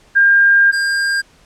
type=tone pair in turn; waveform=sine / square; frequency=1605 / 1605 Hz; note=G6 / G6; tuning=+40 / +40 cents; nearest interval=unison; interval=0 cents; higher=neither; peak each=-7 / -15 dBFS; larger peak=first; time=0.15-0.72 / 0.72-1.22 s; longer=first; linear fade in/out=20 ms; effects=pink hiss -50 dBFS RMS until 1.45 s + low-pass 8000 Hz 12 dB/octave